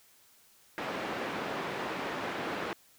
pink band-pass noise, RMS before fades -36 dBFS, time 0.78-2.73 s, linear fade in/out 0 ms, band 270 to 2300 Hz, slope 12 dB/octave, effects white hiss -62 dBFS RMS until 2.98 s

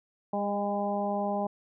harmonic tone with a mistuned harmonic, 202.5 Hz, G#3, 43 cents flat, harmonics 1 / 2 / 3 / 4 / 5, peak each -32 / -37 / -32 / -32 / -40 dBFS, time 0.33-1.47 s, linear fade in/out 5 ms, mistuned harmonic 3, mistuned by +18 cents, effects none

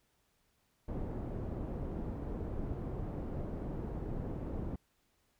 pink low-pass noise, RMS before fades -39 dBFS, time 0.88-4.76 s, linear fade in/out 5 ms, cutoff 490 Hz, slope 12 dB/octave, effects pink hiss -75 dBFS RMS until 5.39 s

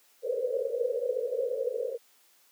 pink band-pass noise, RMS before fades -30 dBFS, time 0.22-1.98 s, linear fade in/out 50 ms, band 460 to 530 Hz, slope 96 dB/octave, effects white hiss -63 dBFS RMS until 2.51 s + high-pass 300 Hz 12 dB/octave

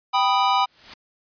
square chord, G augmented, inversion none, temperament equal, 784 / 987.8 / 1244.5 Hz, G5 / B5 / D#6, 0 / 0 / 0 cents, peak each -22 / -21 / -24 dBFS, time 0.13-0.66 s, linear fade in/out 20 ms
white noise with exponential growth, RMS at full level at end -35 dBFS, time 0.55-0.94 s, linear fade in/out 5 ms, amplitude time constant 83 ms
effects resampled to 11025 Hz

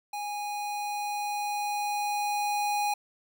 square tone with level ramp, 825 Hz, G#5, 12 cents flat, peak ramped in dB -33 to -26 dBFS, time 0.13-2.94 s, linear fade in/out 5 ms, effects none

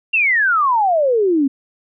sine exponential sweep, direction down, 2794 to 262.5 Hz, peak -12 dBFS, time 0.13-1.48 s, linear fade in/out 10 ms, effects none

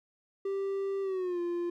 triangle tone with pitch glide, 392 to 347.2 Hz, G4 to F4, 0 to -10 cents, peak -28 dBFS, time 0.45-1.7 s, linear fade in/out 5 ms, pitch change -210 cents, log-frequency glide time 1.02-1.4 s, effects none

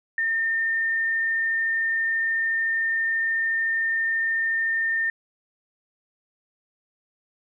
sine tone, 1813 Hz, A#6, 49 cents flat, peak -21 dBFS, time 0.18-5.1 s, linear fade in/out 2 ms, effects none

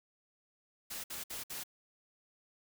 white noise bursts, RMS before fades -42 dBFS, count 4, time 0.9-1.637 s, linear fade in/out 10 ms, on 140 ms, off 59 ms, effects none

